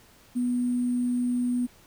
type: tone with sample-and-hold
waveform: sine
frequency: 245.7 Hz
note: B3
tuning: 9 cents flat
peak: -23 dBFS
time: 0.35-1.67 s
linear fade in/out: 20 ms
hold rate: 8820 Hz
effects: pink hiss -56 dBFS RMS until 1.86 s